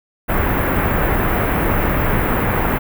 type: band-stop noise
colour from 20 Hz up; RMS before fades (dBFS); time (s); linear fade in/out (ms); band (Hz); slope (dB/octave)
pink; -17; 0.28-2.79; 20; 2100 to 16000; 24
effects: none